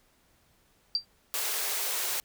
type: tone with exponential decay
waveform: sine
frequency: 4699 Hz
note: D8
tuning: in tune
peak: -20 dBFS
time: 0.95-1.05 s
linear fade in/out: 1 ms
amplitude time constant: 20 ms
type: high-pass noise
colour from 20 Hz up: white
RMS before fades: -31 dBFS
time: 1.34-2.2 s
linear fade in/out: 0 ms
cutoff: 350 Hz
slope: 96 dB/octave
effects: pink hiss -66 dBFS RMS until 2.24 s